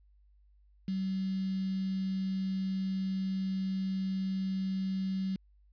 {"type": "tone with quantisation", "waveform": "sine", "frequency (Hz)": 190.4, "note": "F#3", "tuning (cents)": 50, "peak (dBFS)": -30, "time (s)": [0.88, 5.36], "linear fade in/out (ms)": 2, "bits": 8, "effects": ["added 50 Hz sine -60 dBFS peak until 5.72 s", "resampled to 11025 Hz"]}